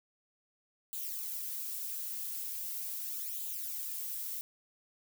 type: noise with flanger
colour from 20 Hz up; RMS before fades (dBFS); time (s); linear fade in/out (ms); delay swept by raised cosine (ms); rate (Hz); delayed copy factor
violet; -39; 0.93-4.41; 0; 0.27 to 4.67; 0.4; +0.65
effects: none